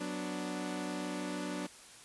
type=chord; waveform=sawtooth; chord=B minor; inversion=second; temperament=equal; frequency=185 / 246.9 / 293.7 Hz; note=F#3 / B3 / D4; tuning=0 / 0 / 0 cents; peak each=-37 / -39 / -35 dBFS; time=0-1.67 s; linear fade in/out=10 ms; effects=white hiss -54 dBFS RMS until 2.04 s + resampled to 24000 Hz